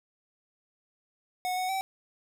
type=tone with pitch steps; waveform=square; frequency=733 / 740 / 768 Hz; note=F#5 / F#5 / G5; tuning=-16 / 0 / -36 cents; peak=-29 dBFS; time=1.45-1.81 s; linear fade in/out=0 ms; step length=120 ms; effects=none